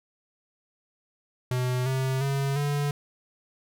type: tone with pitch steps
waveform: square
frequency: 126 / 131.88 / 138.04 / 144.49 Hz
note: B2 / C3 / C#3 / D3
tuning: +35 / +14 / -7 / -28 cents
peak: -25 dBFS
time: 1.51-2.91 s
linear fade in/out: 2 ms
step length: 350 ms
effects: none